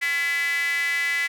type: tone with high-pass filter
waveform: square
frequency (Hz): 153.8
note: D#3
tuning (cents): -20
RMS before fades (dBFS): -24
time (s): 0.01-1.28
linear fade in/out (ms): 20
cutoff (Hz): 2000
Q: 9.2
effects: none